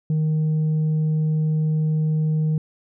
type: tone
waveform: sine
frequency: 155.56 Hz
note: D#3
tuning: in tune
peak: -15 dBFS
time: 0.1-2.58 s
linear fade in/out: 2 ms
effects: tanh soft clip ceiling -17 dBFS